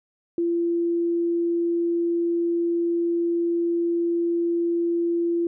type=tone; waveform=sine; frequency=340.8 Hz; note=F4; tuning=42 cents flat; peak=-20 dBFS; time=0.38-5.47 s; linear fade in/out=2 ms; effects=none